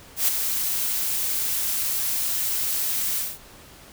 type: noise with ADSR envelope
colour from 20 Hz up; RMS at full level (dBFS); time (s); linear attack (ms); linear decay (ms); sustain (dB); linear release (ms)
blue; -18; 0.16-3.39; 120; 8; -7; 220
effects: pink hiss -47 dBFS RMS until 3.92 s